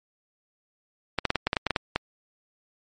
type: clicks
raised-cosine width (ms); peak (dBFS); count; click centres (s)
0.3; -7; 11; 1.187 / 1.253 / 1.304 / 1.357 / 1.47 / 1.531 / 1.568 / 1.667 / 1.707 / 1.762 / 1.96
effects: MP3 48 kbps